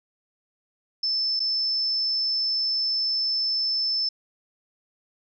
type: tone with dropouts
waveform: sine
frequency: 5274 Hz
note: E8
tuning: in tune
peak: -22 dBFS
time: 1.03-4.09 s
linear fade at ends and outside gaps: 5 ms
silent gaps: 1.395-1.401 s
effects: none